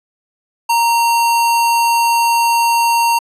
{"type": "tone with sample-and-hold", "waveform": "sine", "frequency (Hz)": 932.3, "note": "A#5", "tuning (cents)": 0, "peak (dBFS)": -10, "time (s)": [0.69, 3.19], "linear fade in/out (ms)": 10, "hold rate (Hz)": 3675, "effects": ["resampled to 32000 Hz"]}